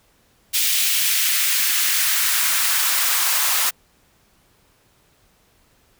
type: noise with high-pass filter sweep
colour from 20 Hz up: white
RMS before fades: -19 dBFS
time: 0.53-3.71 s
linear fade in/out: 20 ms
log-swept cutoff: 2700 to 900 Hz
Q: 1.3
effects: pink hiss -59 dBFS RMS until 5.99 s